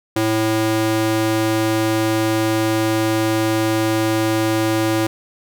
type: tone with high-pass filter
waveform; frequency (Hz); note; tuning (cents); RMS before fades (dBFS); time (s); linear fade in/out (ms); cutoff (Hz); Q
square; 110; A2; 0; -18; 0.16-5.07; 5; 240; 1.6
effects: none